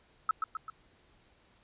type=tone with echo; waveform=sine; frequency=1297 Hz; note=E6; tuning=28 cents flat; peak=-23 dBFS; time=0.29-0.31 s; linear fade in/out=2 ms; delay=130 ms; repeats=3; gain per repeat=-5 dB; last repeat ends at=0.7 s; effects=pink hiss -65 dBFS RMS until 1.63 s + resampled to 8000 Hz